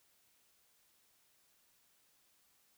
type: silence
effects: white hiss -72 dBFS RMS until 2.77 s